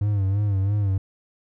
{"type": "tone with vibrato", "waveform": "triangle", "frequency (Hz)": 100, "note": "G2", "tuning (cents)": 35, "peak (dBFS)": -17, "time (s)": [0.01, 0.98], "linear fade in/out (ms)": 5, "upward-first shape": "sine", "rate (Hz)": 3, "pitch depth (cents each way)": 79, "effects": []}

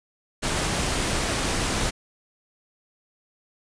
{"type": "noise", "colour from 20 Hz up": "pink", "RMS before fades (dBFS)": -25, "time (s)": [0.42, 1.91], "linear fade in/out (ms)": 20, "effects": ["resampled to 22050 Hz"]}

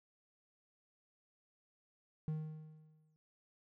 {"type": "tone with exponential decay", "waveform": "triangle", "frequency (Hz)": 155.56, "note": "D#3", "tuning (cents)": 0, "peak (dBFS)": -32, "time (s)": [2.28, 3.16], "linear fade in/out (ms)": 0, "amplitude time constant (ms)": 190, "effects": []}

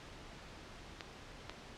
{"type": "clicks", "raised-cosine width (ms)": 0.2, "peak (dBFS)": -24, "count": 2, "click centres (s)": [1.008, 1.496], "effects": ["pink hiss -52 dBFS RMS until 1.77 s", "low-pass 5000 Hz 12 dB/octave"]}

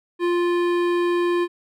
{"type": "tone with hard clipping", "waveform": "sine", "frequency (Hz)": 349.2, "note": "F4", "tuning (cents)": 0, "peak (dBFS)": -20, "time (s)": [0.19, 1.48], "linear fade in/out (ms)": 50, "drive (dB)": 15, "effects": []}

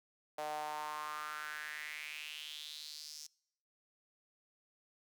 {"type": "tone with high-pass filter sweep", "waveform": "sawtooth", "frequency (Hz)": 151.4, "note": "D#3", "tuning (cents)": -47, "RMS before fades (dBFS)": -44, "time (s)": [0.38, 3.27], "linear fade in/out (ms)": 5, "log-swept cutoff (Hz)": [660, 5700], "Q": 4.7, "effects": ["noise-tail reverb RT60 0.8 s tail -25 dB re dry"]}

